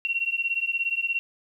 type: beating tone pair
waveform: sine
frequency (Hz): 2729 / 2746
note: F7 / F7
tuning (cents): -41 / -30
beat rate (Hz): 17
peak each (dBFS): -27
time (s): 0.05-1.19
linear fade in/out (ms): 0
effects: 10-bit